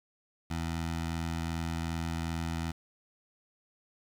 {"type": "tone with notch filter", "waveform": "15% pulse", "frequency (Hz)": 82.6, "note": "E2", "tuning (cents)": 4, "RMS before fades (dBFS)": -34, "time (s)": [0.5, 2.72], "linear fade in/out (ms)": 10, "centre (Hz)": 420, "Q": 1.3, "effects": ["low-pass 9000 Hz 12 dB/octave", "9-bit"]}